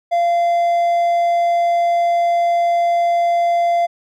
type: tone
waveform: triangle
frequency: 689 Hz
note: F5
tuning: 24 cents flat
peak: -11 dBFS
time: 0.11-3.87 s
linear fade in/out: 20 ms
effects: none